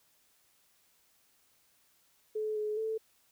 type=tone with pitch steps; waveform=sine; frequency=430.6 / 424.7 / 441.2 Hz; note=A4 / G#4 / A4; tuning=-37 / +39 / +5 cents; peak=-31 dBFS; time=2.35-2.98 s; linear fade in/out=10 ms; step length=210 ms; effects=white hiss -69 dBFS RMS until 3.31 s

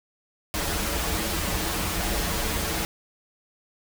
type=noise with comb filter; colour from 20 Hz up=pink; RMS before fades=-27 dBFS; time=0.54-2.85 s; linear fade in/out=0 ms; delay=7.8 ms; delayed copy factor=-0.85; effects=none

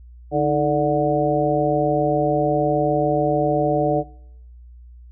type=harmonic tone with a mistuned harmonic; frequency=146.83 Hz; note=D3; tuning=in tune; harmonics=1 / 2 / 3 / 4 / 5; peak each=-25 / -23 / -23 / -21 / -22 dBFS; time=0.31-4.04 s; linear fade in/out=50 ms; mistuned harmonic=2; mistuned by=+110 cents; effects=noise-tail reverb RT60 0.8 s tail -23 dB re dry + added 60 Hz sine -40 dBFS peak until 5.11 s

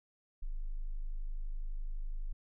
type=tone; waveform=sine; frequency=25.96 Hz; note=G#0; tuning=in tune; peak=-34 dBFS; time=0.42-2.33 s; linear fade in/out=10 ms; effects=none

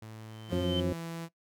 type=tone; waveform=sawtooth; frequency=110 Hz; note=A2; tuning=in tune; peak=-40 dBFS; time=0.02-0.65 s; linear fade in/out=5 ms
type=tone with exponential growth; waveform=sine; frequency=3085 Hz; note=G7; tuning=28 cents flat; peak=-30 dBFS; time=0.2-0.8 s; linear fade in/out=2 ms; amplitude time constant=130 ms
type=tone with pitch glide; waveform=sawtooth; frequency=174.61 to 166.44 Hz; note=F3 to E3; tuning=0 to +17 cents; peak=-33 dBFS; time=0.48-1.29 s; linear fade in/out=50 ms; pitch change=-83 cents; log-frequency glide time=0.59-0.81 s
type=harmonic tone; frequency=89.6 Hz; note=F2; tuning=45 cents sharp; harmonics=1 / 2 / 3 / 4 / 6; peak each=-34 / -34 / -34 / -34 / -34 dBFS; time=0.52-0.93 s; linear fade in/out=5 ms
effects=noise-tail reverb RT60 0.1 s tail -18 dB re dry

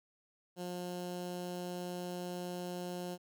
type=tone with notch filter; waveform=15% pulse; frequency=178.2 Hz; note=F3; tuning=35 cents sharp; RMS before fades=-41 dBFS; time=0.56-3.18 s; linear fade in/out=50 ms; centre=1900 Hz; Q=1.6; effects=none

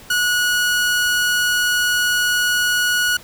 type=tone; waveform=sawtooth; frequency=1460 Hz; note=F#6; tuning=24 cents flat; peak=-12 dBFS; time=0.1-3.17 s; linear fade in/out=5 ms; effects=pink hiss -42 dBFS RMS until 3.23 s

